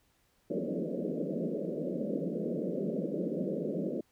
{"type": "band-pass noise", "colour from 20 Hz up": "pink", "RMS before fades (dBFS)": -34, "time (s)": [0.5, 4.01], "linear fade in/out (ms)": 5, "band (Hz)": [160, 600], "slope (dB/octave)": 96, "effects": ["pink hiss -71 dBFS RMS until 4.11 s"]}